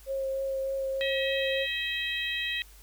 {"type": "tone with vibrato", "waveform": "sine", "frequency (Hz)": 538, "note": "C5", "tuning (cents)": 48, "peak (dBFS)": -28, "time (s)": [0.06, 1.67], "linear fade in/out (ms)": 50, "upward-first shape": "sine", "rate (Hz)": 3.3, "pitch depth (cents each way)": 12}
{"type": "harmonic tone", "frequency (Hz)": 640, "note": "D#5", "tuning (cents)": 49, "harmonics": [3, 4, 5, 6], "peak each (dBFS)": [-33, -34, -35, -36], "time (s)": [1.01, 2.62], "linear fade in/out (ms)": 0}
{"effects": ["added 50 Hz sine -51 dBFS peak until 2.82 s", "white hiss -56 dBFS RMS until 2.82 s"]}